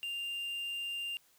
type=tone with quantisation; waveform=triangle; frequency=2794 Hz; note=F7; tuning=in tune; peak=-34 dBFS; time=0.03-1.17 s; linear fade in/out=0 ms; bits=9; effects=white hiss -67 dBFS RMS until 1.38 s